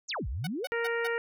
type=exponential two-way sweep; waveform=sine; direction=down then up; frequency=7902 to 51.1 to 611 Hz; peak=-31 dBFS; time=0.08-0.67 s; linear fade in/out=20 ms; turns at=0.28 s
type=tone bursts; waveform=10% pulse; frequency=743 Hz; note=F#5; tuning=7 cents sharp; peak=-27 dBFS; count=4; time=0.44-1.074 s; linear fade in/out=5 ms; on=31 ms; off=170 ms
type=harmonic tone; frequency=466.2 Hz; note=A#4; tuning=in tune; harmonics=1 / 2 / 3 / 4 / 5 / 6; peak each=-30 / -40 / -36 / -34 / -42 / -47 dBFS; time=0.72-1.18 s; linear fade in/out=0 ms
effects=none